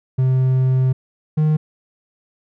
triangle tone pair in turn, 129.9 / 154.02 Hz, C3 / D#3, -12 / -17 cents, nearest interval minor third, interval 295 cents, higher second, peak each -11 dBFS, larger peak neither, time 0.18-0.93 / 1.37-1.57 s, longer first, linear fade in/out 10 ms, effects none

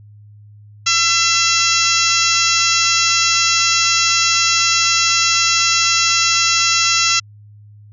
harmonic tone with a mistuned harmonic, 674 Hz, E5, 38 cents sharp, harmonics 2 / 3 / 4 / 5 / 6 / 7 / 8 / 9 / 10, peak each -20 / -24 / -19 / -24 / -21 / -24 / -20 / -21 / -22 dBFS, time 0.86-7.2 s, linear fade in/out 10 ms, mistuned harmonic 5, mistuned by -36 cents, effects added 104 Hz sine -39 dBFS peak until 7.92 s

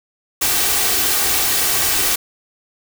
white noise with comb filter, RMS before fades -17 dBFS, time 0.41-2.16 s, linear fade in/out 10 ms, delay 2.6 ms, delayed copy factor +0.5, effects none

